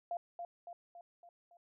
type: tone with echo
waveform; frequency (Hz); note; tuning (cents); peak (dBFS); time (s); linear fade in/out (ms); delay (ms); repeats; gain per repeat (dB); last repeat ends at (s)
sine; 693; F5; -14; -35; 0.11-0.17; 2; 280; 5; -5; 1.57
effects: none